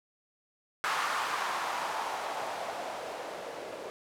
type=noise with low-pass filter sweep; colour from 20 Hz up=violet; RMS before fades=-35 dBFS; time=0.84-3.9 s; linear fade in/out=0 ms; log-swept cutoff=1200 to 500 Hz; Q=2.2; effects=none